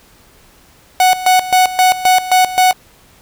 45% pulse tone with tremolo, 740 Hz, F#5, in tune, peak -7 dBFS, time 1-2.73 s, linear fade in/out 2 ms, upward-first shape square, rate 3.8 Hz, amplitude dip 80%, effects pink hiss -47 dBFS RMS until 3.21 s

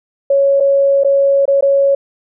sine tone with dropouts, 554.4 Hz, C#5, in tune, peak -8 dBFS, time 0.3-1.95 s, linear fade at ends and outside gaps 5 ms, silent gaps 0.601-0.605 / 1.036-1.046 / 1.455-1.478 / 1.609-1.624 s, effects none

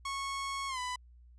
sawtooth tone with pitch glide, 1100 to 997.1 Hz, C#6 to B5, -14 to +16 cents, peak -31 dBFS, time 0.05-0.96 s, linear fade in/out 5 ms, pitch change -170 cents, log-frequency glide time 0.68-0.79 s, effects added 60 Hz sine -54 dBFS peak until 1.38 s + resampled to 22050 Hz

